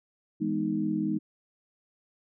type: chord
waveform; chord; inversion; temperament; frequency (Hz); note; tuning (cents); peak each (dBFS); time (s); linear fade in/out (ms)
sine; E major seventh; none; equal; 164.81 / 207.7 / 246.9 / 311.1; E3 / G#3 / B3 / D#4; 0 / 0 / 0 / 0; -35 / -30 / -35 / -29; 0.4-1.19; 20
effects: none